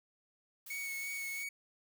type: noise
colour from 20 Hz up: blue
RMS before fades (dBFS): -49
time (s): 0.66-1.44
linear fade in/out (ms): 5
type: tone with vibrato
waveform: 45% pulse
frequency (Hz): 2217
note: C#7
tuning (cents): 0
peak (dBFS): -38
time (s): 0.7-1.49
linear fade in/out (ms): 5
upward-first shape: sine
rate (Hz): 3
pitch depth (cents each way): 20
effects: none